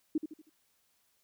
sine tone with echo, 310 Hz, D#4, 6 cents flat, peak -26 dBFS, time 0.15-0.18 s, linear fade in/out 5 ms, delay 79 ms, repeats 4, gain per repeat -8 dB, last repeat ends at 0.496 s, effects white hiss -73 dBFS RMS until 1.23 s

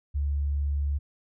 sine tone, 71.5 Hz, D2, 46 cents flat, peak -24 dBFS, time 0.14-0.99 s, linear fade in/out 20 ms, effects none

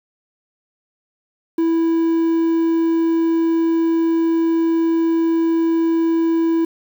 triangle tone with quantisation, 329.6 Hz, E4, in tune, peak -12 dBFS, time 1.58-6.65 s, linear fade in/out 5 ms, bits 7, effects none

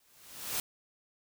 white noise with exponential growth, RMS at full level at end -31 dBFS, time 0-0.6 s, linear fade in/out 2 ms, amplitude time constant 130 ms, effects none

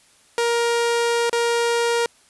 sawtooth tone with dropouts, 470 Hz, A#4, 14 cents sharp, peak -14 dBFS, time 0.38-2.06 s, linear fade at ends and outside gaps 1 ms, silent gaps 1.296-1.329 s, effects white hiss -55 dBFS RMS until 2.29 s + resampled to 24000 Hz

